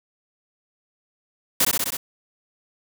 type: noise with echo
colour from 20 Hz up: white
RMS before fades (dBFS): -18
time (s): 1.6-1.65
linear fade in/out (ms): 5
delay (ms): 64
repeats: 5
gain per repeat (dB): -2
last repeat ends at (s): 1.97
effects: none